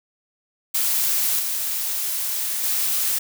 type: noise with level steps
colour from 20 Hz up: blue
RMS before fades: -21 / -25 / -22 dBFS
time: 0.74-3.19 s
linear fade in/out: 10 ms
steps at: 1.39 / 2.63 s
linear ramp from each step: 10 ms
effects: none